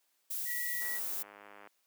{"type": "noise", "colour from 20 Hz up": "violet", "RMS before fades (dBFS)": -37, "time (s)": [0.3, 1.23], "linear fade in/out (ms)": 10}
{"type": "tone", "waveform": "sine", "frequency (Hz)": 1935, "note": "B6", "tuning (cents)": -36, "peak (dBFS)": -37, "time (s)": [0.45, 1], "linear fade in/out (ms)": 50}
{"type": "click train", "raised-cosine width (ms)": 0.5, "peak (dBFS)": -36, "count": 88, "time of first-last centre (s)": [0.82, 1.673], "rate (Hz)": 102}
{"effects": ["white hiss -75 dBFS RMS until 1.86 s", "high-pass 300 Hz 12 dB/octave"]}